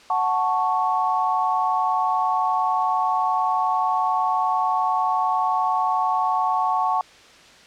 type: chord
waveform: sine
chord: F# minor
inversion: none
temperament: equal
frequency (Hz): 740 / 880 / 1108.7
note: F#5 / A5 / C#6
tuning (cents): 0 / 0 / 0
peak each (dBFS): -23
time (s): 0.1-7.01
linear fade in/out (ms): 2
effects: white hiss -48 dBFS RMS until 7.66 s + low-pass 5000 Hz 12 dB/octave